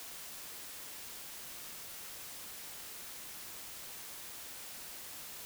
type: silence
effects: white hiss -47 dBFS RMS until 5.45 s